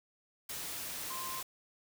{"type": "tone in noise", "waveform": "sine", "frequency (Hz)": 1046.5, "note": "C6", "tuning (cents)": 0, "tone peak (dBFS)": -41, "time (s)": [1.1, 1.41], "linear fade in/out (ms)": 5, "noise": "white", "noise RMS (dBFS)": -41, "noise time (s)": [0.49, 1.43], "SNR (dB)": -3, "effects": []}